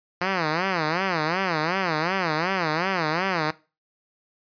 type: tone with vibrato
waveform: 5% pulse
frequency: 172.1 Hz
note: F3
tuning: 25 cents flat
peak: -11 dBFS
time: 0.21-3.51 s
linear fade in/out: 5 ms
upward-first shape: sine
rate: 2.7 Hz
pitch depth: 210 cents each way
effects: noise-tail reverb RT60 0.3 s tail -19 dB re dry + resampled to 11025 Hz